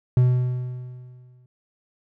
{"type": "tone with exponential decay", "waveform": "triangle", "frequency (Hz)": 125.1, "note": "B2", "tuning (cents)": 23, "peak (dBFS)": -10, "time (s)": [0.17, 1.46], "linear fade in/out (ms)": 2, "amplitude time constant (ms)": 280, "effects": []}